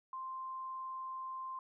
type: tone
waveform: sine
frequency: 1046.5 Hz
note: C6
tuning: in tune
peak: -40 dBFS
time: 0.13-1.59 s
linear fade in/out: 2 ms
effects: none